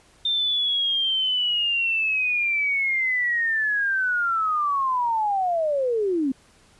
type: linear sweep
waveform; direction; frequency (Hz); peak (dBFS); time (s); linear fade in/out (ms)
sine; down; 3606 to 253.7; -20; 0.25-6.32; 5
effects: pink hiss -56 dBFS RMS until 6.79 s + resampled to 24000 Hz